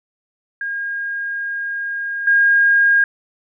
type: tone with level steps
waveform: sine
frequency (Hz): 1623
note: G#6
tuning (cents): -40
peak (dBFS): -21 / -10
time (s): 0.61-3.04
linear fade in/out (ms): 2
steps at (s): 2.27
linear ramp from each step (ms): 5
effects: none